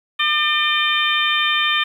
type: harmonic tone with a mistuned harmonic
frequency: 601 Hz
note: D5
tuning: 40 cents sharp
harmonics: 2 / 3 / 4 / 5 / 6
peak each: -22 / -22 / -22 / -21 / -23 dBFS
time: 0.19-1.84 s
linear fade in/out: 10 ms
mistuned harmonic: 5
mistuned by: +48 cents
effects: 8-bit

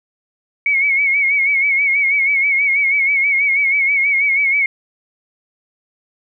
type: tone with vibrato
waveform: sine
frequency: 2217 Hz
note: C#7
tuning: in tune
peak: -12 dBFS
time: 0.66-4.66 s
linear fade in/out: 2 ms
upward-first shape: sine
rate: 6.2 Hz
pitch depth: 66 cents each way
effects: none

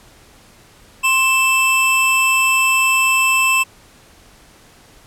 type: tone pair together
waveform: square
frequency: 1054.7 / 2644 Hz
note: C6 / E7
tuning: +14 / +5 cents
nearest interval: octave + major third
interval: 1591 cents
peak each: -19 / -14 dBFS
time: 1.03-3.64 s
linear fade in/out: 20 ms
effects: pink hiss -47 dBFS RMS until 5.06 s + low-pass 12000 Hz 12 dB/octave

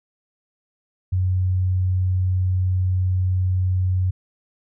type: tone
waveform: sine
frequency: 92.3 Hz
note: F#2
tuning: 4 cents flat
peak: -17 dBFS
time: 1.12-4.11 s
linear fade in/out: 10 ms
effects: none

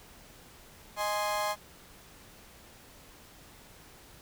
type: chord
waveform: 35% pulse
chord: Ab major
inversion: second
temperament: equal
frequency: 622.3 / 830.6 / 1046.5 Hz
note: Eb5 / Ab5 / C6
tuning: 0 / 0 / 0 cents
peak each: -32 dBFS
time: 0.96-1.56 s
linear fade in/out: 50 ms
effects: pink hiss -54 dBFS RMS until 4.21 s

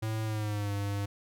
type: tone with pitch glide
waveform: square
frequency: 110 to 100.87 Hz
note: A2 to G2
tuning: 0 to +50 cents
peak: -31 dBFS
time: 0.02-1.06 s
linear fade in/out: 10 ms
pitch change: -150 cents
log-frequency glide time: 0.24-0.72 s
effects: none

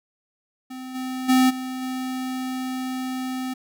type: tone with level steps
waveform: square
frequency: 257.7 Hz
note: C4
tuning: 26 cents flat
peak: -34 / -28 / -15 / -29 / -27 dBFS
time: 0.7-3.54 s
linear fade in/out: 10 ms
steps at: 0.94 / 1.28 / 1.49 / 1.81 s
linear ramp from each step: 20 ms
effects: none

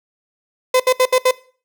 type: tone bursts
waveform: 35% pulse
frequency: 510 Hz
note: C5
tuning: 44 cents flat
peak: -9 dBFS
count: 5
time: 0.74-1.311 s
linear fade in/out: 5 ms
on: 59 ms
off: 69 ms
effects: noise-tail reverb RT60 0.4 s tail -19 dB re dry

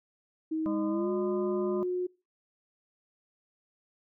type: tone with pitch glide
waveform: sine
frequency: 316.7 to 361.7 Hz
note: D#4 to F#4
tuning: +31 to -39 cents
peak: -28 dBFS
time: 0.51-2.07 s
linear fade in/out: 10 ms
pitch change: +230 cents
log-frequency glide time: 0.89-1.1 s
type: harmonic tone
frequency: 203.7 Hz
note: G#3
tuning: 33 cents flat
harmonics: 1 / 3 / 5 / 6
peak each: -34 / -38 / -42 / -46 dBFS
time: 0.66-1.83 s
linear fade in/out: 0 ms
effects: noise-tail reverb RT60 0.3 s tail -24 dB re dry

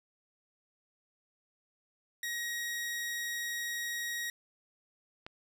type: tone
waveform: sawtooth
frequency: 1892 Hz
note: A#6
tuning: 25 cents sharp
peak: -31 dBFS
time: 2.23-4.3 s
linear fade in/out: 2 ms
type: click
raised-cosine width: 0.3 ms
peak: -27 dBFS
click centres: 5.265 s
effects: none

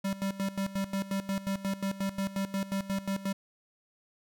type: tone with tremolo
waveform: square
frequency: 195.3 Hz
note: G3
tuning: 6 cents flat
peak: -29 dBFS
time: 0.04-3.33 s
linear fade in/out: 10 ms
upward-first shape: square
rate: 5.6 Hz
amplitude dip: 80%
effects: none

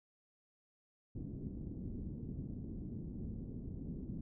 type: low-pass noise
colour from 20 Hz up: white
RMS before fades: -44 dBFS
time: 1.15-4.21 s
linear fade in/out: 5 ms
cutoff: 260 Hz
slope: 24 dB/octave
effects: none

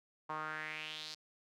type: tone with band-pass filter sweep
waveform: sawtooth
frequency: 154.9 Hz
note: D#3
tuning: 7 cents flat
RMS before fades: -43 dBFS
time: 0.29-1.15 s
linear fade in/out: 10 ms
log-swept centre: 1000 to 4800 Hz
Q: 3.9
effects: none

